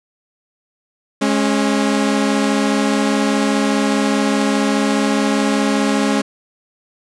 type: tone pair together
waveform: sawtooth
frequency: 208.9 / 273.8 Hz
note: G#3 / C#4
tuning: +10 / -21 cents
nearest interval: perfect fourth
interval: 469 cents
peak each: -13 dBFS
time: 1.21-6.22 s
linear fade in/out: 10 ms
effects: resampled to 22050 Hz + 8-bit